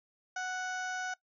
harmonic tone, 740 Hz, F#5, in tune, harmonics 1 / 2 / 3 / 4 / 5 / 6 / 7 / 8 / 9, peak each -38 / -36 / -50 / -52 / -54 / -57 / -53 / -48 / -54 dBFS, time 0.36-1.14 s, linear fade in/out 5 ms, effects noise-tail reverb RT60 0.1 s tail -20 dB re dry

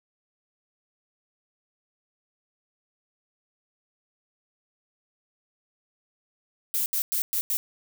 violet noise bursts at uneven times, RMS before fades -26 dBFS, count 5, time 6.74-6.86 / 6.93-7.02 / 7.12-7.22 / 7.33-7.41 / 7.5-7.57 s, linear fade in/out 0 ms, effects none

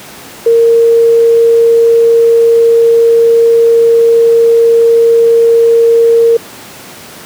sine tone, 462.2 Hz, A#4, 15 cents flat, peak -3 dBFS, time 0.46-6.37 s, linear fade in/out 5 ms, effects pink hiss -30 dBFS RMS until 7.25 s + high-pass 150 Hz 12 dB/octave

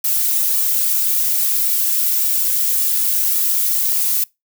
violet noise with flanger, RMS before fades -17 dBFS, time 0.04-4.24 s, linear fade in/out 5 ms, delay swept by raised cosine 1.9 to 3 ms, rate 1.8 Hz, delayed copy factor -0.8, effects noise-tail reverb RT60 0.2 s tail -24 dB re dry

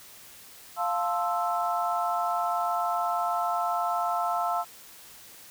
sine chord, F major seventh, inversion none, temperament equal, 698.5 / 880 / 1046.5 / 1318.5 Hz, F5 / A5 / C6 / E6, 0 / 0 / 0 / 0 cents, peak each -28 / -32 / -34 / -30 dBFS, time 0.76-4.65 s, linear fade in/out 50 ms, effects white hiss -49 dBFS RMS until 5.5 s

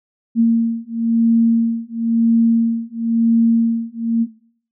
sine beating tone pair, 229.1 / 230.08 Hz, A#3 / A#3, -30 / -22 cents, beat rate 0.98 Hz, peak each -15 dBFS, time 0.35-4.27 s, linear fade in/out 50 ms, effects noise-tail reverb RT60 0.6 s tail -20 dB re dry

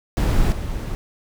brown noise with level steps, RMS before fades -17 / -26 dBFS, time 0.17-0.95 s, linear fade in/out 0 ms, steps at 0.52 s, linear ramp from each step 2 ms, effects none

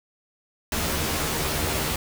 pink noise with comb filter, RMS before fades -26 dBFS, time 0.72-1.96 s, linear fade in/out 2 ms, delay 13 ms, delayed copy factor +0.95, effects none

